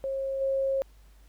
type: tone with level steps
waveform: sine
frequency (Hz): 540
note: C#5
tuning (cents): -45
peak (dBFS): -28 / -24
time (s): 0.04-0.82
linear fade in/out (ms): 0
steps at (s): 0.4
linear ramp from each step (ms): 20
effects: added 50 Hz sine -52 dBFS peak until 1.28 s + pink hiss -64 dBFS RMS until 1.28 s